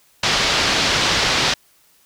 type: low-pass noise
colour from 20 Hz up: white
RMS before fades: -18 dBFS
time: 0.23-1.54 s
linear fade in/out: 5 ms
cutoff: 5100 Hz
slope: 24 dB/octave
effects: white hiss -56 dBFS RMS until 2.05 s